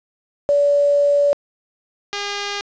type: tone pair in turn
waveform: sine / 5% pulse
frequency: 574 / 405.9 Hz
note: D5 / G#4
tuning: -40 / -40 cents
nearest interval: tritone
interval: 600 cents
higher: first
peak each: -12 dBFS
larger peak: neither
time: 0.49-1.33 / 2.13-2.61 s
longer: first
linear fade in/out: 0 ms
effects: resampled to 16000 Hz + 7-bit